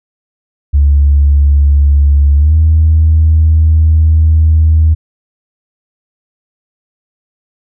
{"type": "tone with pitch glide", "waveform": "sine", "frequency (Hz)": [71.3, 79.11], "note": ["C#2", "D#2"], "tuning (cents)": [49, 29], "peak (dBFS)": -3, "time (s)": [0.73, 4.95], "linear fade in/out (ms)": 20, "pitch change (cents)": 180, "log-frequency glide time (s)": [2.36, 2.55], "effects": ["tanh soft clip ceiling 0 dBFS"]}